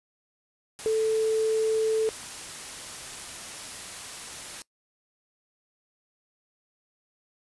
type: tone in noise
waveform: sine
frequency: 440 Hz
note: A4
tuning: in tune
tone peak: -21 dBFS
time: 0.86-2.09 s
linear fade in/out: 0 ms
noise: white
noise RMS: -39 dBFS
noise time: 0.79-4.62 s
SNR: +15 dB
effects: noise-tail reverb RT60 0.1 s tail -22 dB re dry + resampled to 24000 Hz